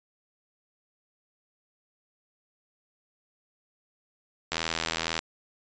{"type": "click train", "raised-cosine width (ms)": 0.2, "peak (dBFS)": -10, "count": 56, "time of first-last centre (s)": [4.52, 5.191], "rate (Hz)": 82, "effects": ["resampled to 16000 Hz"]}